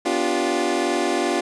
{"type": "chord", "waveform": "25% pulse", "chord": "G dominant seventh", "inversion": "first", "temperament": "equal with one note detuned", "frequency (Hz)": [246.9, 289.5, 349.2, 392], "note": ["B3", "D4", "F4", "G4"], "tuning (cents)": [0, -25, 0, 0], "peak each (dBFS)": [-25, -22, -19, -23], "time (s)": [0.05, 1.41], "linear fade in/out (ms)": 10, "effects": ["resampled to 22050 Hz"]}